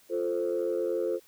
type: chord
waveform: sine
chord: F major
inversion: none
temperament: equal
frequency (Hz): 349.2 / 440 / 523.3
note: F4 / A4 / C5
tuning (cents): 0 / 0 / 0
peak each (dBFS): -30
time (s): 0.09-1.2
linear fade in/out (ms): 50
effects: tanh soft clip ceiling -20 dBFS + white hiss -60 dBFS RMS until 1.27 s